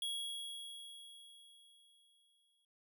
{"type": "tone with exponential decay", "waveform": "square", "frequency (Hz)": 3322, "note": "G#7", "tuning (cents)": 0, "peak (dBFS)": -37, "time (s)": [0.02, 2.65], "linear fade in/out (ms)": 2, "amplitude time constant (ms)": 570, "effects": []}